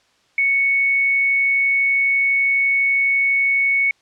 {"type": "tone", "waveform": "sine", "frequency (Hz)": 2217, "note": "C#7", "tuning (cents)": 0, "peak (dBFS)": -14, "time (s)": [0.38, 3.91], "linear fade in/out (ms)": 2, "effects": ["white hiss -59 dBFS RMS until 4.01 s", "low-pass 5000 Hz 12 dB/octave"]}